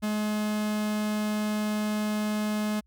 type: tone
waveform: 45% pulse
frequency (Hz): 211.9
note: G#3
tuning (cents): +35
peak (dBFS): -26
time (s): 0.02-2.81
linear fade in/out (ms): 20
effects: added 60 Hz sine -61 dBFS peak until 2.86 s